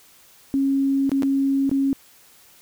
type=tone with dropouts; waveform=sine; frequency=273.4 Hz; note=C#4; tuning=24 cents flat; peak=-17 dBFS; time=0.54-1.93 s; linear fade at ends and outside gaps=0 ms; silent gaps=1.094-1.117 / 1.223-1.232 / 1.694-1.714 s; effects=white hiss -52 dBFS RMS until 2.61 s